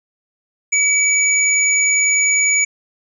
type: tone pair together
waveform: sine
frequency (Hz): 2289 / 6859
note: D7 / A8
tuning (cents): -45 / -45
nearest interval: octave + perfect fifth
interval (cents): 1900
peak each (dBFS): -15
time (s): 0.72-2.65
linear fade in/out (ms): 10
effects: none